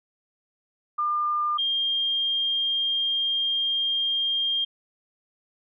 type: tone pair in turn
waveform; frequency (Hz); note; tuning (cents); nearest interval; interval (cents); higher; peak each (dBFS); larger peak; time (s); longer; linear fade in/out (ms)
sine; 1202 / 3209; D6 / G7; +40 / +40; octave + perfect fourth; 1700; second; -22; neither; 0.98-1.58 / 1.58-4.65; second; 10
effects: none